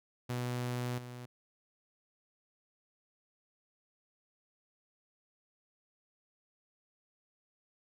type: tone with level steps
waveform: sawtooth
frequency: 123.2 Hz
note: B2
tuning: 4 cents flat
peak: -30 / -40 dBFS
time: 0.29-1.26 s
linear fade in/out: 10 ms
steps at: 0.98 s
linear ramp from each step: 5 ms
effects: none